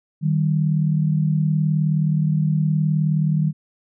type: tone pair together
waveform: sine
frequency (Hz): 154.22 / 193.4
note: D#3 / G3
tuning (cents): -15 / -23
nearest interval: major third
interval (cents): 392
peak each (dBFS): -17 / -23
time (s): 0.21-3.53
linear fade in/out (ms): 50
effects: none